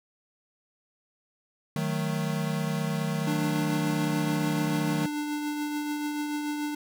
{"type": "chord", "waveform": "square", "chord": "D# diminished", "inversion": "none", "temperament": "equal", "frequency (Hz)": [155.56, 185, 220], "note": ["D#3", "F#3", "A3"], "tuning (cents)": [0, 0, 0], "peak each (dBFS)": [-30, -33, -34], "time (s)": [1.76, 5.06], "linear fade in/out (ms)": 2}
{"type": "tone with tremolo", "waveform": "square", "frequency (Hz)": 296.6, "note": "D4", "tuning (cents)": 17, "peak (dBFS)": -28, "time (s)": [3.27, 6.75], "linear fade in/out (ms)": 5, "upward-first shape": "triangle", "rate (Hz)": 6.9, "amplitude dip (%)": 35}
{"effects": []}